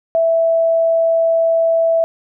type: tone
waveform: sine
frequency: 659.3 Hz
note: E5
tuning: in tune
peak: -11 dBFS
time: 0.15-2.04 s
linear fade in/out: 0 ms
effects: none